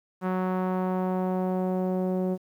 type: tone with low-pass filter sweep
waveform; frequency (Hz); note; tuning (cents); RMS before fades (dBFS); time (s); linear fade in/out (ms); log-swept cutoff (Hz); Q
sawtooth; 185; F#3; 0; -27; 0.21-2.38; 50; 1300 to 510; 1.5
effects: 10-bit